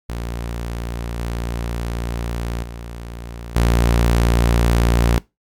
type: tone with level steps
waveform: sawtooth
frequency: 58.27 Hz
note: A#1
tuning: in tune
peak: -20 / -18 / -26 / -9 dBFS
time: 0.09-5.18 s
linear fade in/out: 0 ms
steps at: 1.19 / 2.63 / 3.56 s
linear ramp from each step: 2 ms
effects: noise-tail reverb RT60 0.2 s tail -21 dB re dry + MP3 96 kbps